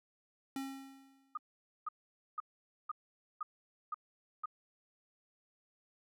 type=tone with exponential decay; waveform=square; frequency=270 Hz; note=C#4; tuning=45 cents flat; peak=-37 dBFS; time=0.56-1.39 s; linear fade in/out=2 ms; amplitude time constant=180 ms
type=tone bursts; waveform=sine; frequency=1238 Hz; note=D#6; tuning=9 cents flat; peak=-35 dBFS; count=7; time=1.35-4.458 s; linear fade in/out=5 ms; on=24 ms; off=490 ms
effects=none